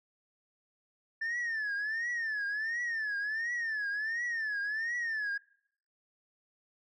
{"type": "tone with vibrato", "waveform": "sine", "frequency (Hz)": 1771, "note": "A6", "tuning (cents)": 11, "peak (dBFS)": -29, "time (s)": [1.21, 5.38], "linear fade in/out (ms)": 10, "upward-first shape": "triangle", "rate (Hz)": 1.4, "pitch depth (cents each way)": 170, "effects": ["noise-tail reverb RT60 0.7 s tail -26 dB re dry", "tanh soft clip ceiling -30 dBFS"]}